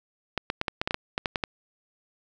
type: clicks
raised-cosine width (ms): 0.3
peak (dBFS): -10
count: 12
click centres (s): 0.377 / 0.501 / 0.614 / 0.682 / 0.815 / 0.875 / 0.909 / 0.944 / 1.179 / 1.258 / 1.358 / 1.438
effects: none